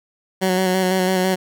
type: tone with vibrato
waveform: 15% pulse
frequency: 186 Hz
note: F#3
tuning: 9 cents sharp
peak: -10 dBFS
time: 0.41-1.36 s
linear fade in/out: 20 ms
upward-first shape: square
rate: 6 Hz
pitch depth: 22 cents each way
effects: none